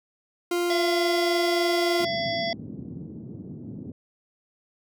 40% pulse tone, 349.2 Hz, F4, in tune, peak -22 dBFS, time 0.51-2.05 s, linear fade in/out 5 ms
harmonic tone, 675 Hz, E5, 41 cents sharp, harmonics 1 / 3 / 5 / 7 / 8, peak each -27 / -32 / -34 / -35 / -36 dBFS, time 0.7-2.53 s, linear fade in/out 2 ms
white band-pass noise, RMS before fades -38 dBFS, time 2-3.92 s, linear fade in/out 2 ms, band 100 to 280 Hz, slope 24 dB/octave
effects none

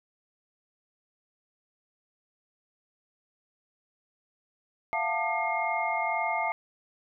sine tone cluster, 682 / 724 / 888 / 1201 / 2135 Hz, F5 / F#5 / A5 / D6 / C7, -41 / -38 / +16 / +38 / +34 cents, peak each -32 / -35 / -31 / -36 / -31 dBFS, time 4.93-6.52 s, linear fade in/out 0 ms, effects none

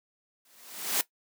white noise with exponential growth, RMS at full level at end -24 dBFS, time 0.45-1.01 s, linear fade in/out 2 ms, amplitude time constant 120 ms, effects noise-tail reverb RT60 0.1 s tail -17 dB re dry + high-pass 200 Hz 12 dB/octave

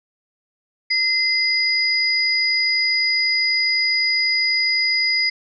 sine tone pair together, 2067 / 4916 Hz, C7 / D#8, -22 / -22 cents, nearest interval octave + minor third, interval 1500 cents, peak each -19 dBFS, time 0.9-5.3 s, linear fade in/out 10 ms, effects none

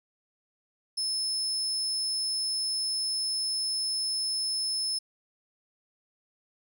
35% pulse tone, 5230 Hz, E8, 15 cents flat, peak -25 dBFS, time 0.97-4.99 s, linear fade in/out 10 ms, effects none

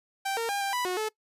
sawtooth tone with pitch steps, 782 / 459.6 / 804 / 791 / 988 / 364.5 / 433.1 Hz, G5 / A#4 / G5 / G5 / B5 / F#4 / A4, -4 / -25 / +44 / +15 / 0 / -26 / -27 cents, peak -24 dBFS, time 0.25-1.09 s, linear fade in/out 10 ms, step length 120 ms, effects noise-tail reverb RT60 0.1 s tail -22 dB re dry + resampled to 32000 Hz

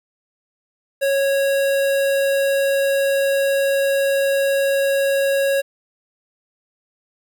square tone with notch filter, 551 Hz, C#5, 11 cents flat, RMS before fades -18 dBFS, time 1.01-5.62 s, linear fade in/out 20 ms, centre 5700 Hz, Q 1.8, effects 9-bit

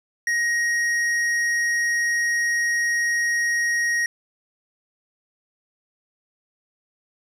sine tone with hard clipping, 1881 Hz, A#6, 15 cents sharp, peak -21 dBFS, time 0.27-4.06 s, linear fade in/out 2 ms, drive 9 dB, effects none

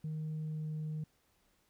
sine tone with pitch glide, 155.56 to 154.57 Hz, D#3 to D#3, 0 to -11 cents, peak -34 dBFS, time 0.04-1.04 s, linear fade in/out 5 ms, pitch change -11 cents, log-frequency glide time 0.38-0.67 s, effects tanh soft clip ceiling -34 dBFS + pink hiss -73 dBFS RMS until 1.69 s

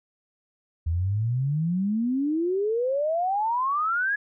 sine exponential sweep, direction up, 78.9 to 1702 Hz, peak -22 dBFS, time 0.86-4.16 s, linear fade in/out 10 ms, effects none

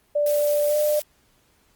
sine tone with pitch glide, 587.3 to 597.6 Hz, D5 to D5, 0 to +30 cents, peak -18 dBFS, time 0.15-1 s, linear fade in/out 10 ms, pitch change +30 cents, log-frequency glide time 0.67-0.76 s
blue noise, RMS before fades -32 dBFS, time 0.26-1.02 s, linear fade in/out 2 ms
effects pink hiss -62 dBFS RMS until 1.75 s + Opus 32 kbps

